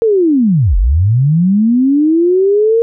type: linear two-way sweep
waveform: sine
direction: down then up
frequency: 466.2 to 40.27 to 466.2 Hz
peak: -7 dBFS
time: 0.02-2.82 s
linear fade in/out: 0 ms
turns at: 0.77 s
effects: none

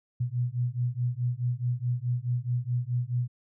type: beating tone pair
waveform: sine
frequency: 120.4 / 125.1 Hz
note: B2 / B2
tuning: -44 / +23 cents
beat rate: 4.7 Hz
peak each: -29 / -29 dBFS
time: 0.2-3.28 s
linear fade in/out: 10 ms
effects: none

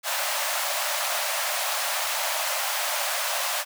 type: high-pass noise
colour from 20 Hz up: pink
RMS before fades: -27 dBFS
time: 0.03-3.65 s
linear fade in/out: 50 ms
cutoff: 560 Hz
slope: 96 dB/octave
effects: none

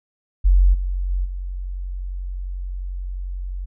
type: tone with level steps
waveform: sine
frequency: 45.67 Hz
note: F#1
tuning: 22 cents flat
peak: -10 / -20 / -18 / -25 dBFS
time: 0.44-3.66 s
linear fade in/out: 20 ms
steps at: 0.73 / 1.09 / 1.24 s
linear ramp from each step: 20 ms
effects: none

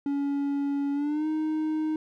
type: tone with pitch glide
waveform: triangle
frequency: 282.1 to 311.2 Hz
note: C#4 to D#4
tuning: +30 to 0 cents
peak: -23 dBFS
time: 0.06-1.96 s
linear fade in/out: 2 ms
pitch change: +170 cents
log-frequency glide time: 0.93-1.27 s
effects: none

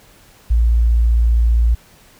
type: tone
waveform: sine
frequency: 57.6 Hz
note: A#1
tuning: 20 cents flat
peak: -10 dBFS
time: 0.5-1.75 s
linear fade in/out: 10 ms
effects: pink hiss -48 dBFS RMS until 2.19 s

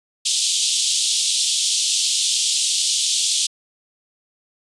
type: band-pass noise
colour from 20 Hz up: pink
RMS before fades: -20 dBFS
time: 0.25-3.47 s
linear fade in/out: 10 ms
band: 3100 to 9400 Hz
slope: 48 dB/octave
effects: resampled to 24000 Hz

